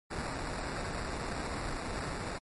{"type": "noise with sample-and-hold", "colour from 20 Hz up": "pink", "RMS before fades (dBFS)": -37, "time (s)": [0.1, 2.39], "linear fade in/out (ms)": 20, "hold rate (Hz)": 3150, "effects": ["MP3 48 kbps"]}